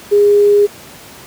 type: tone with quantisation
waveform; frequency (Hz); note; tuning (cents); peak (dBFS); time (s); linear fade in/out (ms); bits
sine; 410; G#4; -22; -6; 0.11-0.67; 20; 6
effects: pink hiss -36 dBFS RMS until 1.26 s + high-pass 100 Hz 12 dB/octave